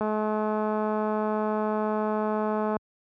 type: click train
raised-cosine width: 1 ms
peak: -15 dBFS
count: 591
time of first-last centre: 0.01-2.767 s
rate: 214 Hz
effects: high-pass 80 Hz 12 dB/octave